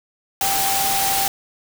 sine tone in noise, 784 Hz, G5, in tune, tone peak -22 dBFS, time 0.41-1.28 s, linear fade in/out 2 ms, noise white, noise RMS -21 dBFS, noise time 0.41-1.28 s, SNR -4 dB, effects none

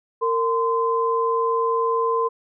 sine tone pair together, 458.8 / 1030 Hz, A#4 / C6, -28 / -28 cents, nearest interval octave + major second, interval 1400 cents, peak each -21 dBFS, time 0.21-2.29 s, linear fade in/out 20 ms, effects none

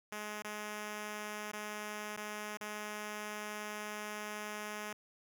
5% pulse tone with dropouts, 210.6 Hz, G#3, 24 cents sharp, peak -29 dBFS, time 0.12-4.93 s, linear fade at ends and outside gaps 5 ms, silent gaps 0.423-0.444 / 1.517-1.532 / 2.165-2.173 / 2.572-2.609 s, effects none

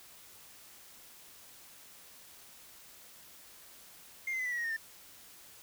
triangle tone with pitch steps, 2117 / 2067 / 2019 / 1971.8 / 1925.7 / 1880.6 / 1836.6 / 1793.6 Hz, C7 / C7 / B6 / B6 / B6 / A#6 / A#6 / A6, +20 / -22 / +38 / -3 / -44 / +15 / -26 / +33 cents, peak -30 dBFS, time 4.27-4.766 s, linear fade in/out 5 ms, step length 62 ms, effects tanh soft clip ceiling -27 dBFS + white hiss -55 dBFS RMS until 5.62 s

